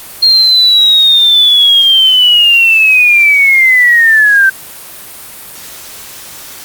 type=linear sweep; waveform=sine; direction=down; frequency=4238 to 1545 Hz; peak=-3 dBFS; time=0.22-4.5 s; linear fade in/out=10 ms; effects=white hiss -29 dBFS RMS until 6.64 s + Opus 32 kbps